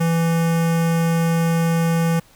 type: tone with notch filter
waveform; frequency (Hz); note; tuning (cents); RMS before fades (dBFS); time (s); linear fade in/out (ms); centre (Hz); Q
square; 166.1; E3; +13; -18; 0-2.2; 10; 4000; 1.7
effects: pink hiss -52 dBFS RMS until 2.35 s